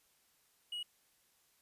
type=tone; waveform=triangle; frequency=2904 Hz; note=F#7; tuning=33 cents flat; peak=-37 dBFS; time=0.72-0.83 s; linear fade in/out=5 ms; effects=white hiss -72 dBFS RMS until 1.61 s + resampled to 32000 Hz